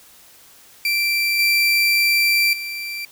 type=tone with level steps; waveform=30% pulse; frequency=2349 Hz; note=D7; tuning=in tune; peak=-15 / -12 / -24 dBFS; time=0.85-3.05 s; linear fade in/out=2 ms; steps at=1.39 / 2.53 s; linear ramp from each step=2 ms; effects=white hiss -48 dBFS RMS until 3.11 s